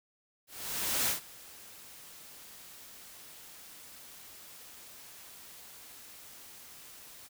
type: noise with ADSR envelope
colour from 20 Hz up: white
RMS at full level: -29 dBFS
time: 0.47-7.29 s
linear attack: 610 ms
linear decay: 120 ms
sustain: -22 dB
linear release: 32 ms
effects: none